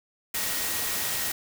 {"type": "tone in noise", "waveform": "sine", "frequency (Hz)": 1888, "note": "A#6", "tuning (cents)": 22, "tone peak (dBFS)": -40, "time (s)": [0.34, 1.32], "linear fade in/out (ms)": 5, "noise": "white", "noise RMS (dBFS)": -29, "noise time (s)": [0.34, 1.32], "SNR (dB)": -14, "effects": []}